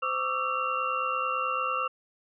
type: tone cluster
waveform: sine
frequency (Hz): 517 / 1136 / 1205 / 1330 / 2757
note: C5 / C#6 / D6 / E6 / F7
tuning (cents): -21 / +42 / +44 / +15 / -23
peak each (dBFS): -36 / -33 / -33 / -30 / -35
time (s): 0.02-1.88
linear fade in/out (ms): 10
effects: none